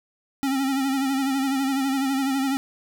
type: tone with vibrato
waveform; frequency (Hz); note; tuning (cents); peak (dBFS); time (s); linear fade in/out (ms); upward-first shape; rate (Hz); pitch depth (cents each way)
square; 270; C#4; -45; -22; 0.43-2.57; 0; sine; 12; 53
effects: none